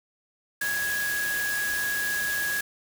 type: tone in noise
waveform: sine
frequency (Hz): 1661.2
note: G#6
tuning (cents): 0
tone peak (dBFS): -26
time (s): 0.61-2.61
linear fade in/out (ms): 5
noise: white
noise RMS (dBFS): -33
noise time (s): 0.61-2.61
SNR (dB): +4
effects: none